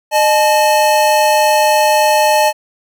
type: tone pair together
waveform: square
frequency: 610 / 862.7 Hz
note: D#5 / A5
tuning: -34 / -34 cents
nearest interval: tritone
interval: 600 cents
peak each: -13 / -12 dBFS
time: 0.11-2.53 s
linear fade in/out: 50 ms
effects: none